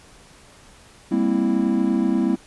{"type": "chord", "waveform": "triangle", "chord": "C dominant seventh", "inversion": "second", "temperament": "equal with one note detuned", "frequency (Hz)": [200.5, 233.1, 261.6, 329.6], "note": ["G3", "Bb3", "C4", "E4"], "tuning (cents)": [39, 0, 0, 0], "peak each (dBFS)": -21, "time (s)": [1.11, 2.36], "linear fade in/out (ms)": 10, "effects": ["pink hiss -49 dBFS RMS until 2.46 s", "resampled to 24000 Hz"]}